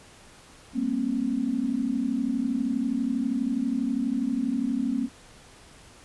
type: tone cluster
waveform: sine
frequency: 199.2 / 217.8 / 237.5 / 269.9 Hz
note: G3 / A3 / A#3 / C#4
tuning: +28 / -17 / +33 / -46 cents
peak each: -36 / -36 / -27 / -27 dBFS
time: 0.73-5.09 s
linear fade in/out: 50 ms
effects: pink hiss -51 dBFS RMS until 6.04 s + resampled to 24000 Hz